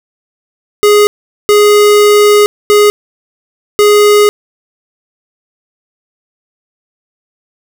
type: tone bursts at uneven times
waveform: square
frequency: 415.3 Hz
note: G#4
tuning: in tune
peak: -4 dBFS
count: 4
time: 0.83-1.07 / 1.49-2.46 / 2.7-2.9 / 3.79-4.29 s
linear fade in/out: 0 ms
effects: none